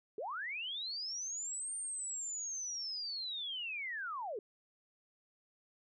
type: linear two-way sweep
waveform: sine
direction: up then down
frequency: 377 to 8890 to 377 Hz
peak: -38 dBFS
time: 0.18-4.39 s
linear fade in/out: 2 ms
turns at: 1.75 s
effects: none